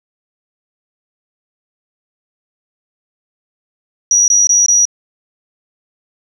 sine tone bursts, 5800 Hz, F#8, 35 cents flat, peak -7 dBFS, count 4, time 4.11-4.853 s, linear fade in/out 2 ms, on 170 ms, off 21 ms, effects 7-bit

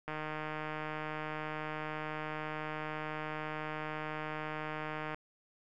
click train, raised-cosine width 0.5 ms, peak -24 dBFS, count 781, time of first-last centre 0.08-5.145 s, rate 154 Hz, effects none

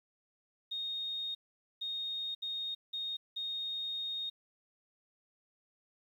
sine tone bursts at uneven times, 3709 Hz, A#7, 9 cents flat, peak -35 dBFS, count 5, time 0.71-1.35 / 1.81-2.35 / 2.42-2.75 / 2.93-3.17 / 3.36-4.3 s, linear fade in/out 10 ms, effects 11-bit

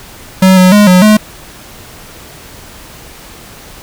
square tone with pitch steps, 187.9 / 183.9 / 207.4 / 182.2 / 213.3 Hz, F#3 / F#3 / G#3 / F#3 / G#3, +27 / -10 / -2 / -26 / +46 cents, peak -3 dBFS, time 0.42-1.17 s, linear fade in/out 5 ms, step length 150 ms, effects pink hiss -33 dBFS RMS until 3.82 s

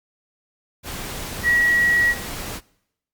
sine tone in noise, 1918 Hz, A#6, 49 cents sharp, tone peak -14 dBFS, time 1.43-2.15 s, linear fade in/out 50 ms, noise pink, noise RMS -31 dBFS, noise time 0.83-2.61 s, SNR +14 dB, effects noise-tail reverb RT60 0.8 s tail -23 dB re dry + Opus 48 kbps

